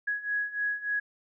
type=beating tone pair; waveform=sine; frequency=1667 / 1670.4 Hz; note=G#6 / G#6; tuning=+6 / +10 cents; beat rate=3.4 Hz; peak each=-33 / -30 dBFS; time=0.07-1 s; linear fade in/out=10 ms; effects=none